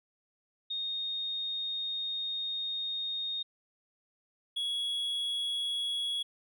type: tone pair in turn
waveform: sine / triangle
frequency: 3700 / 3346 Hz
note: A#7 / G#7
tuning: -14 / +12 cents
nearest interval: major second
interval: 174 cents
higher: first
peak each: -32 / -29 dBFS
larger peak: second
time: 0.7-3.43 / 4.56-6.23 s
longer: first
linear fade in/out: 10 ms
effects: none

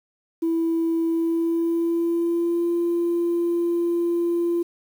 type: tone with pitch glide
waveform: sine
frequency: 330 to 342.8 Hz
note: E4 to F4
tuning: +2 to -32 cents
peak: -18 dBFS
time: 0.42-4.63 s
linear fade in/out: 10 ms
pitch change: +66 cents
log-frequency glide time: 1.09-2.68 s
effects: tanh soft clip ceiling -16 dBFS + 8-bit

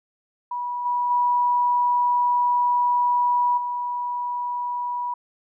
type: tone with level steps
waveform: sine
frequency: 975 Hz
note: B5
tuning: 23 cents flat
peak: -25 / -20 / -17 / -24 dBFS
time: 0.51-5.14 s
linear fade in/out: 5 ms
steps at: 0.85 / 1.1 / 3.57 s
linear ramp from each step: 10 ms
effects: none

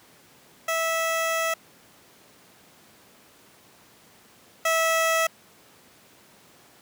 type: tone pair in turn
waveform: 15% pulse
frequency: 654 / 651.5 Hz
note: E5 / E5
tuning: -14 / -20 cents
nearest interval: unison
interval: 6 cents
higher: first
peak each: -17 / -14 dBFS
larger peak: second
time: 0.68-1.54 / 4.65-5.27 s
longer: first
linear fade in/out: 5 ms
effects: pink hiss -54 dBFS RMS until 6.81 s + high-pass 150 Hz 12 dB/octave

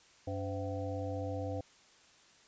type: harmonic tone with a mistuned harmonic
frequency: 95.8 Hz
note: G2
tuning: 39 cents flat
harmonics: 1 / 3 / 5 / 7 / 8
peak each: -38 / -42 / -40 / -45 / -47 dBFS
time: 0.27-1.61 s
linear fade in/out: 5 ms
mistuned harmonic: 5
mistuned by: +110 cents
effects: white hiss -62 dBFS RMS until 2.47 s + resampled to 16000 Hz

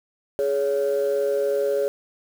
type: tone pair together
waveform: sine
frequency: 418.5 / 561 Hz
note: G#4 / C#5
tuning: +13 / +21 cents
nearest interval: perfect fourth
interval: 508 cents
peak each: -21 dBFS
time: 0.39-1.88 s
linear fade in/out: 0 ms
effects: tanh soft clip ceiling -15 dBFS + 7-bit

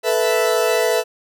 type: chord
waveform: 40% pulse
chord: A suspended second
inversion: none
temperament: equal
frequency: 440 / 493.9 / 659.3 Hz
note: A4 / B4 / E5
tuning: 0 / 0 / 0 cents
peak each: -19 dBFS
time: 0.03-1.04 s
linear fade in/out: 50 ms
effects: none

